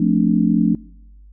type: chord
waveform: sine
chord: D minor seventh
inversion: first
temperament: just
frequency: 176.2 / 220.2 / 264.3 / 293.7 Hz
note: F3 / A3 / C4 / D4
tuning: +16 / +2 / +18 / 0 cents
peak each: -18 / -17 / -22 / -19 dBFS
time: 0-0.75 s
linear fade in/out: 5 ms
effects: noise-tail reverb RT60 0.9 s tail -25 dB re dry + added 50 Hz sine -41 dBFS peak until 1.32 s